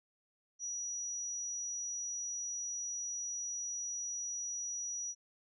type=tone; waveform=sine; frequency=5830 Hz; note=F#8; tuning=26 cents flat; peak=-37 dBFS; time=0.59-5.15 s; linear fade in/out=50 ms; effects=none